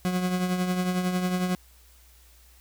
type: tone with tremolo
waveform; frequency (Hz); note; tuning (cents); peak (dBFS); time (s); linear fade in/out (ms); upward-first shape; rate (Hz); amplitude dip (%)
40% pulse; 181.8; F#3; -30; -21; 0.05-1.55; 0; triangle; 11; 55
effects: added 60 Hz sine -54 dBFS peak until 2.6 s + white hiss -58 dBFS RMS until 2.6 s